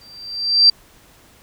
sine tone with exponential growth, 4699 Hz, D8, in tune, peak -5 dBFS, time 0.01-0.7 s, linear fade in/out 5 ms, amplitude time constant 150 ms, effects pink hiss -50 dBFS RMS until 1.42 s

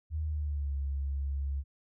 sine tone with pitch glide, 77.78 to 69.29 Hz, D#2 to C#2, 0 to 0 cents, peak -30 dBFS, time 0.1-1.64 s, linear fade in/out 50 ms, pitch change -200 cents, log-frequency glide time 0.23-0.75 s, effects none

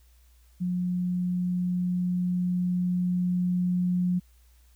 sine tone with level ramp, 179.4 Hz, F3, 47 cents sharp, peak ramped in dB -25 to -22 dBFS, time 0.6-4.2 s, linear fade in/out 20 ms, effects added 60 Hz sine -55 dBFS peak until 4.75 s + white hiss -66 dBFS RMS until 4.75 s

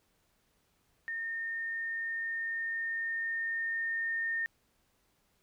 sine tone with level ramp, 1826 Hz, A#6, 36 cents flat, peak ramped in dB -34 to -30 dBFS, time 1.08-4.46 s, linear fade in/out 0 ms, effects pink hiss -73 dBFS RMS until 5.42 s

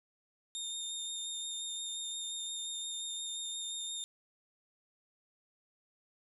25% pulse tone with vibrato, 3654 Hz, A#7, 35 cents flat, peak -33 dBFS, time 0.55-4.04 s, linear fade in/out 0 ms, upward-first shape sine, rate 5.7 Hz, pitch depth 13 cents each way, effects none

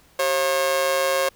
sawtooth tone with amplitude modulation, 540 Hz, C#5, 45 cents flat, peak -12 dBFS, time 0.19-1.29 s, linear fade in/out 5 ms, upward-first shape sine, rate 153 Hz, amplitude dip 70%, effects pink hiss -55 dBFS RMS until 1.35 s

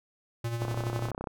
square tone with tremolo, 117 Hz, A#2, 7 cents sharp, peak -29 dBFS, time 0.44-1.11 s, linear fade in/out 5 ms, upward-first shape sine, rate 12 Hz, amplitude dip 50%
click train, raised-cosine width 1 ms, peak -20 dBFS, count 22, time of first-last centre 0.62-1.272 s, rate 32.2 Hz
effects none

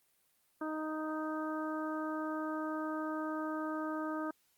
harmonic tone, 311.1 Hz, D#4, in tune, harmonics 1 / 2 / 3 / 4 / 5, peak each -37 / -42 / -45 / -42 / -47 dBFS, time 0.61-4.31 s, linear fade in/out 5 ms, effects white hiss -73 dBFS RMS until 4.57 s + Opus 32 kbps

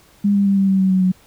sine tone with pitch steps, 202.6 / 199.93 / 197.29 / 194.68 / 192.11 / 189.58 / 187.08 / 184.61 Hz, G#3 / G3 / G3 / G3 / G3 / F#3 / F#3 / F#3, -43 / +34 / +11 / -12 / -35 / +42 / +19 / -4 cents, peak -12 dBFS, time 0.24-1.12 s, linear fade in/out 10 ms, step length 110 ms, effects pink hiss -51 dBFS RMS until 1.26 s

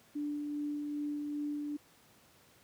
sine tone with tremolo, 293.7 Hz, D4, in tune, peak -33 dBFS, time 0.15-1.77 s, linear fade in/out 10 ms, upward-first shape sine, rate 2.5 Hz, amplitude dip 25%, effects pink hiss -63 dBFS RMS until 2.63 s + high-pass 100 Hz 12 dB/octave

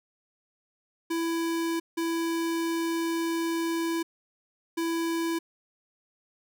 square tone bursts at uneven times, 332 Hz, E4, 12 cents sharp, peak -27 dBFS, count 3, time 1.1-1.8 / 1.97-4.03 / 4.77-5.39 s, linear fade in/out 10 ms, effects none

